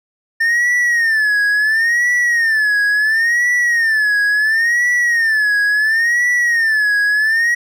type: tone with vibrato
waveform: triangle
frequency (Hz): 1800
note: A6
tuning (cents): +39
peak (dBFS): -10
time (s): 0.4-7.55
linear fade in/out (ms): 10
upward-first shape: sine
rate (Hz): 0.72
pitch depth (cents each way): 140
effects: none